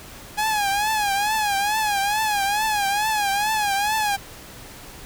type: tone with vibrato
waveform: sawtooth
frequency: 830.6 Hz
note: G#5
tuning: in tune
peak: -16 dBFS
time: 0.37-4.17 s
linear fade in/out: 20 ms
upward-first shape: triangle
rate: 2.3 Hz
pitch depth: 110 cents each way
effects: pink hiss -41 dBFS RMS until 5.05 s